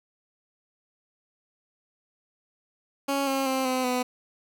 15% pulse tone with pitch steps, 277.2 / 270.2 / 263.5 / 256.9 / 250.4 Hz, C#4 / C#4 / C4 / C4 / B3, 0 / -44 / +12 / -32 / +24 cents, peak -18 dBFS, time 3.08-4.03 s, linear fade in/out 10 ms, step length 190 ms, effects none

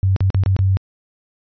sine tone with dropouts, 95.7 Hz, G2, 41 cents flat, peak -12 dBFS, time 0.03-0.77 s, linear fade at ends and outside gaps 0 ms, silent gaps 0.163-0.206 / 0.303-0.346 / 0.436-0.461 / 0.565-0.59 s, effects resampled to 11025 Hz

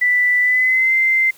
sine tone with pitch glide, 1979 to 2080 Hz, B6 to C7, +3 to -11 cents, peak -12 dBFS, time 0.01-1.31 s, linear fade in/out 10 ms, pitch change +86 cents, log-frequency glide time 0.41-0.94 s, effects white hiss -47 dBFS RMS until 1.37 s

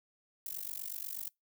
violet noise with amplitude modulation, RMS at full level -37 dBFS, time 0.46-1.29 s, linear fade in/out 2 ms, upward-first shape sine, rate 48.2 Hz, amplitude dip 100%, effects noise-tail reverb RT60 0.2 s tail -26 dB re dry

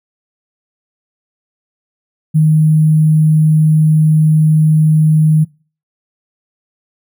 sine tone with sample-and-hold, 155.56 Hz, D#3, in tune, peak -6 dBFS, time 2.34-5.45 s, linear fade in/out 20 ms, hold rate 11025 Hz, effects noise-tail reverb RT60 0.4 s tail -25 dB re dry

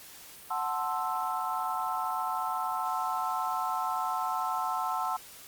sine chord, F# half-diminished seventh, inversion none, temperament equal, 740 / 880 / 1046.5 / 1318.5 Hz, F#5 / A5 / C6 / E6, 0 / 0 / 0 / 0 cents, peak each -34 dBFS, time 0.5-5.17 s, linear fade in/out 10 ms, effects white hiss -49 dBFS RMS until 5.47 s + Opus 48 kbps

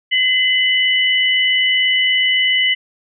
sine tone pair together, 2036 / 2973 Hz, C7 / F#7, -48 / +8 cents, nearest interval perfect fifth, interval 656 cents, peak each -15 dBFS, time 0.11-2.75 s, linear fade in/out 20 ms, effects none

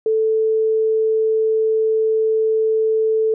sine tone, 440 Hz, A4, in tune, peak -14 dBFS, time 0.06-3.34 s, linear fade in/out 2 ms, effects none

